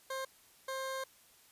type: tone bursts at uneven times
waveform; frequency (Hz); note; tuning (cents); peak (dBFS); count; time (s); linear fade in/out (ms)
20% pulse; 530; C5; +22; -32; 2; 0.1-0.25 / 0.68-1.04; 5
effects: white hiss -63 dBFS RMS until 1.51 s + resampled to 32000 Hz